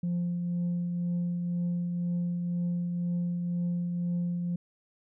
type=tone with tremolo; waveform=sine; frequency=174.61 Hz; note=F3; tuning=in tune; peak=-24 dBFS; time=0.03-4.56 s; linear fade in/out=5 ms; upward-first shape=triangle; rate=2 Hz; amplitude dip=40%; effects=tanh soft clip ceiling -25 dBFS